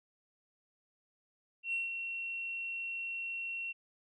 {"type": "tone with ADSR envelope", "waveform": "sine", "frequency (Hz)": 2726, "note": "F7", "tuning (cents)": -43, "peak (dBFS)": -30, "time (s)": [1.63, 3.73], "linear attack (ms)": 100, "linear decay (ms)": 160, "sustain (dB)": -6, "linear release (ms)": 21, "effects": ["tanh soft clip ceiling -26 dBFS"]}